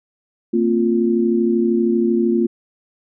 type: chord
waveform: sine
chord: Bb suspended second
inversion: none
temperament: equal with one note detuned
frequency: 228.8 / 261.6 / 349.2 Hz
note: Bb3 / C4 / F4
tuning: -32 / 0 / 0 cents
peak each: -17 / -23 / -17 dBFS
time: 0.53-2.47 s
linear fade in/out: 10 ms
effects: none